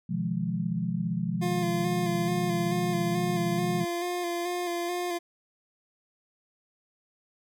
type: chord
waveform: sine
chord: F half-diminished seventh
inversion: second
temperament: just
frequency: 125.72 / 157.15 / 174.61 / 209.5 Hz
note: Cb3 / Eb3 / F3 / Ab3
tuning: +31 / +18 / 0 / +15 cents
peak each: -35 / -35 / -29 / -33 dBFS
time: 0.09-3.85 s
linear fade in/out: 10 ms
type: tone with vibrato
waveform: 25% pulse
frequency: 349.9 Hz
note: F4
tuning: 3 cents sharp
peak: -25 dBFS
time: 1.41-5.19 s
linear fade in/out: 20 ms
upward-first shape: square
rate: 2.3 Hz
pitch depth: 23 cents each way
effects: none